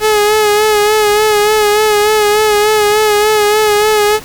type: tone with vibrato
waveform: sawtooth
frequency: 422.7 Hz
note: G#4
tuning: 31 cents sharp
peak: -4 dBFS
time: 0-4.2 s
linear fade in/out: 50 ms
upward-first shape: sine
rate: 3.4 Hz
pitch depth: 39 cents each way
effects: pink hiss -32 dBFS RMS until 4.24 s